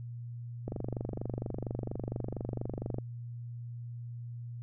click train, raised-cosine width 2 ms, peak -22 dBFS, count 57, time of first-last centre 0.68-2.985 s, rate 24.3 Hz, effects added 119 Hz sine -39 dBFS peak until 4.62 s

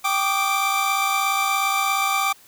45% pulse tone cluster, 783 / 1158 / 1215 / 2341 Hz, G5 / D6 / D#6 / D7, -2 / -25 / -42 / -6 cents, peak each -25 dBFS, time 0.04-2.33 s, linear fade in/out 10 ms, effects white hiss -51 dBFS RMS until 2.47 s

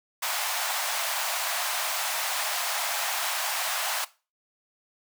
pink high-pass noise, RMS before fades -29 dBFS, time 0.22-4.05 s, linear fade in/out 10 ms, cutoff 650 Hz, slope 48 dB/octave, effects noise-tail reverb RT60 0.3 s tail -18 dB re dry

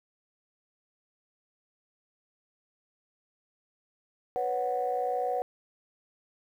sine chord, B suspended second, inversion none, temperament equal, 493.9 / 554.4 / 740 Hz, B4 / C#5 / F#5, 0 / 0 / 0 cents, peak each -31 / -34 / -29 dBFS, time 4.36-5.42 s, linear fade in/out 0 ms, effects tanh soft clip ceiling -19 dBFS + 10-bit

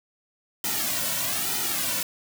white noise with flanger, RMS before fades -27 dBFS, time 0.64-2.03 s, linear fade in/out 2 ms, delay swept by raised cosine 1.8 to 2.47 ms, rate 1.1 Hz, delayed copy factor -0.85, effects none

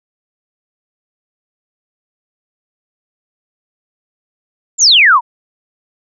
sine exponential sweep, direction down, 7600 to 891 Hz, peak -4 dBFS, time 4.78-5.21 s, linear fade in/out 50 ms, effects none

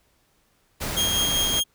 pink noise, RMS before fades -29 dBFS, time 0.8-1.61 s, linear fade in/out 20 ms
sawtooth tone with tremolo, 3238 Hz, G#7, 45 cents flat, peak -17 dBFS, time 0.96-1.64 s, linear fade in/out 20 ms, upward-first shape sine, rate 5.1 Hz, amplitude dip 30%
effects pink hiss -65 dBFS RMS until 1.74 s

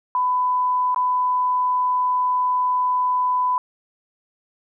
sine tone with dropouts, 1000 Hz, B5, 21 cents sharp, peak -17 dBFS, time 0.15-3.58 s, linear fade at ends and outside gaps 1 ms, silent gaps 0.946-0.961 s, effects none

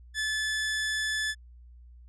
sawtooth tone, 1734 Hz, A6, 26 cents flat, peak -24 dBFS, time 0.14-1.35 s, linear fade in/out 50 ms, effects added 60 Hz sine -48 dBFS peak until 2.08 s + resampled to 22050 Hz

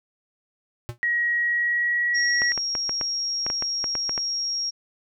square tone with exponential decay, 119.2 Hz, A#2, 39 cents sharp, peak -25 dBFS, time 0.89-0.98 s, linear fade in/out 0 ms, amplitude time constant 19 ms
sine tone with pitch glide, 1900 to 1927.6 Hz, A#6 to B6, +33 to -43 cents, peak -20 dBFS, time 1.03-2.52 s, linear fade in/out 0 ms, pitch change +24 cents, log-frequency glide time 1.36-2.37 s
sine tone, 5588 Hz, F8, in tune, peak -24 dBFS, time 2.14-4.71 s, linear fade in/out 20 ms
clicks, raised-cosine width 0.5 ms, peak -15 dBFS, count 12, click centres 2.419 / 2.577 / 2.752 / 2.894 / 3.012 / 3.465 / 3.501 / 3.624 / 3.842 / 3.953 / 4.094 / 4.178 s
effects none

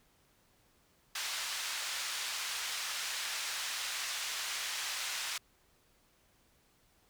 white band-pass noise, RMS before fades -38 dBFS, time 1.15-5.38 s, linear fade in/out 5 ms, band 1100 to 5800 Hz, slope 12 dB/octave, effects pink hiss -69 dBFS RMS until 7.09 s

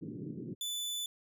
pink band-pass noise, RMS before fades -42 dBFS, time 0.01-0.55 s, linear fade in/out 20 ms, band 120 to 390 Hz, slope 48 dB/octave
sawtooth tone, 3490 Hz, A7, 15 cents flat, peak -32 dBFS, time 0.61-1.06 s, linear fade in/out 2 ms
effects none

